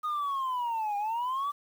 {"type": "linear two-way sweep", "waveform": "sine", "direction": "down then up", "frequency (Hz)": [1244.5, 805, 1172], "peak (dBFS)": -26, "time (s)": [0.03, 1.52], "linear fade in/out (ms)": 20, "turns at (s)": 0.97, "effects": ["tanh soft clip ceiling -27 dBFS", "9-bit"]}